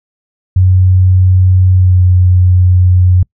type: tone with pitch glide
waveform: sine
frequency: 92.5 to 90.81 Hz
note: F#2 to F#2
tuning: 0 to -32 cents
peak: -4 dBFS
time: 0.56-3.23 s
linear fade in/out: 5 ms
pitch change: -32 cents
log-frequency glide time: 1.75-2 s
effects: noise-tail reverb RT60 0.1 s tail -26 dB re dry